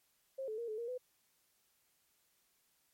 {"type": "tone with pitch steps", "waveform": "sine", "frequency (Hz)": [534, 434.2, 468.9, 431.3, 469.2, 502], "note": ["C5", "A4", "A#4", "A4", "A#4", "B4"], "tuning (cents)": [35, -23, 10, -35, 11, 28], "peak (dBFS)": -38, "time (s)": [0.38, 0.98], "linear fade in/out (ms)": 10, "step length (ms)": 100, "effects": ["white hiss -75 dBFS RMS until 2.93 s", "MP3 64 kbps"]}